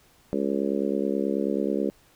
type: harmonic tone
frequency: 69.3 Hz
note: C#2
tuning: in tune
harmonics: 3 / 4 / 5 / 6 / 7 / 8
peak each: -29 / -29 / -30 / -30 / -32 / -34 dBFS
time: 0.33-1.9 s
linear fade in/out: 0 ms
effects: pink hiss -59 dBFS RMS until 2.15 s